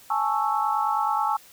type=chord; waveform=sine; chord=A major seventh; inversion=third; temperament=equal; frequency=830.6 / 880 / 1108.7 / 1318.5 Hz; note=G#5 / A5 / C#6 / E6; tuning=0 / 0 / 0 / 0 cents; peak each=-26 / -26 / -28 / -28 dBFS; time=0.1-1.37 s; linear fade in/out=5 ms; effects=white hiss -51 dBFS RMS until 1.52 s